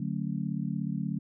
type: chord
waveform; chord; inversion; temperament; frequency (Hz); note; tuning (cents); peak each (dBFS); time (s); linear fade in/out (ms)
sine; D major seventh; none; just; 146.83 / 183.54 / 220.2 / 275.3; D3 / F#3 / A3 / C#4; 0 / -14 / +2 / -12; -34 / -33 / -35 / -39; 0-1.19; 5
effects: none